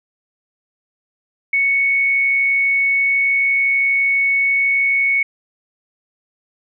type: tone with frequency modulation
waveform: sine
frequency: 2217 Hz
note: C#7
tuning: in tune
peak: -13 dBFS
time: 1.53-5.23 s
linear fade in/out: 5 ms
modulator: 66.7 Hz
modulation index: 0.22
effects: none